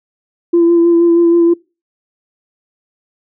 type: tone with vibrato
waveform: sine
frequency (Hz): 340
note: F4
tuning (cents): -46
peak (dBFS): -5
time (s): 0.53-1.54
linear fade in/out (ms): 10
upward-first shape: sine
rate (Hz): 6.3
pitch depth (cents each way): 20
effects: noise-tail reverb RT60 0.3 s tail -25 dB re dry + tanh soft clip ceiling -3 dBFS